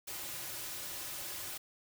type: noise with comb filter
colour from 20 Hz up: white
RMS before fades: -42 dBFS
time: 0.07-1.58 s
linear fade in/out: 10 ms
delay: 4.4 ms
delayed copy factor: -0.7
effects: none